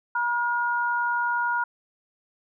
sine tone pair together, 959 / 1428.2 Hz, A#5 / F6, +49 / +38 cents, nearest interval perfect fifth, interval 689 cents, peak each -25 dBFS, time 0.15-1.64 s, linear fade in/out 5 ms, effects none

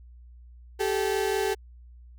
35% pulse tone pair together, 388.4 / 433.5 Hz, G4 / A4, -16 / -26 cents, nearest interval major second, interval 190 cents, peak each -25 / -26 dBFS, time 0.79-1.55 s, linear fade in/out 20 ms, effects added 60 Hz sine -46 dBFS peak until 2.18 s

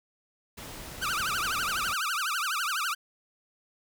pink noise, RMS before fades -42 dBFS, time 0.57-1.94 s, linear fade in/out 10 ms
sawtooth tone with vibrato, 1343 Hz, E6, 32 cents sharp, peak -24 dBFS, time 1.01-2.95 s, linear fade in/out 20 ms, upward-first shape triangle, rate 12 Hz, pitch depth 300 cents each way
effects none

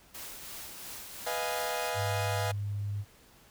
white noise with tremolo, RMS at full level -42 dBFS, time 0.14-1.9 s, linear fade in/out 10 ms, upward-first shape triangle, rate 2.9 Hz, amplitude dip 40%
sawtooth chord, F half-diminished seventh, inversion second, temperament equal, 493.9 / 622.3 / 698.5 / 830.6 Hz, Cb5 / Eb5 / F5 / Ab5, 0 / 0 / 0 / 0 cents, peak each -33 dBFS, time 1.26-2.52 s, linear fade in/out 10 ms
sine tone, 102 Hz, G#2, 31 cents flat, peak -31 dBFS, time 1.94-3.05 s, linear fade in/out 50 ms
effects pink hiss -59 dBFS RMS until 3.5 s

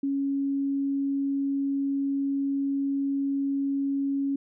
sine tone, 276.9 Hz, C#4, 2 cents flat, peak -24 dBFS, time 0.03-4.36 s, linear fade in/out 5 ms, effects none

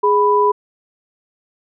sine tone pair together, 414.8 / 990 Hz, G#4 / B5, -2 / +4 cents, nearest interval octave + minor third, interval 1506 cents, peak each -14 / -13 dBFS, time 0.03-0.52 s, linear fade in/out 10 ms, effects none

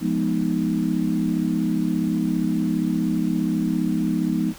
sine chord, F half-diminished seventh, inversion none, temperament equal with one note detuned, 174.61 / 209.7 / 246.9 / 311.1 Hz, F3 / Ab3 / Cb4 / Eb4, 0 / +17 / 0 / 0 cents, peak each -25 dBFS, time 0-4.54 s, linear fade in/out 50 ms, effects pink hiss -43 dBFS RMS until 4.58 s

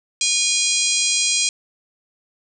harmonic tone with a mistuned harmonic, 814 Hz, G#5, 35 cents flat, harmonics 3 / 4 / 5 / 6 / 7 / 8 / 9 / 10, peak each -25 / -25 / -25 / -25 / -25 / -25 / -25 / -25 dBFS, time 0.21-1.49 s, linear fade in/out 2 ms, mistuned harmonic 5, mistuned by +15 cents, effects none

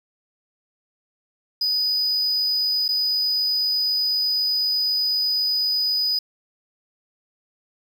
triangle tone with dropouts, 4974 Hz, D#8, 1 cent flat, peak -18 dBFS, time 1.61-6.19 s, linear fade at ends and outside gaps 5 ms, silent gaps 2.881-2.888 s, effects 8-bit

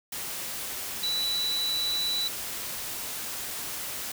sine tone in noise, 3951 Hz, B7, in tune, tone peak -26 dBFS, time 1.03-2.28 s, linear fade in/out 5 ms, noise white, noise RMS -35 dBFS, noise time 0.12-4.12 s, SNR +6 dB, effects none

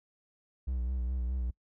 triangle tone with vibrato, 62.4 Hz, B1, 19 cents sharp, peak -28 dBFS, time 0.67-1.51 s, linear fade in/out 10 ms, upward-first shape sine, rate 4.8 Hz, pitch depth 65 cents each way, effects noise-tail reverb RT60 0.1 s tail -25 dB re dry

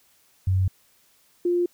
sine tone pair in turn, 94 / 350.9 Hz, F#2 / F4, +28 / +8 cents, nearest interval octave + major seventh, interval 2280 cents, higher second, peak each -18 / -19 dBFS, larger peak first, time 0.47-0.68 / 1.45-1.66 s, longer neither, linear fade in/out 5 ms, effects white hiss -61 dBFS RMS until 1.73 s

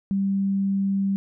sine tone, 196 Hz, G3, in tune, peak -20 dBFS, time 0.11-1.16 s, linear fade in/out 0 ms, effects none

